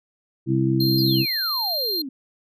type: harmonic tone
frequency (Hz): 66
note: C2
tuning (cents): +16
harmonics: 2 / 3 / 4 / 5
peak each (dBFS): -21 / -26 / -28 / -21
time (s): 0.46-1.26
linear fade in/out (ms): 50
type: tone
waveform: square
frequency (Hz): 4186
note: C8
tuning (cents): 0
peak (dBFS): -23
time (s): 0.8-2.02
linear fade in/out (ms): 5
type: exponential sweep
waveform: sine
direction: down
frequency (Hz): 5010 to 252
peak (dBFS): -29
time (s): 0.98-2.09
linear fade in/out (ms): 5
effects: none